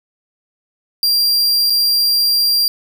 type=tone with dropouts; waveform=45% pulse; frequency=4755 Hz; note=D8; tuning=21 cents sharp; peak=-11 dBFS; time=1.03-2.68 s; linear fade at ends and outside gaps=1 ms; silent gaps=1.699-1.703 s; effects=none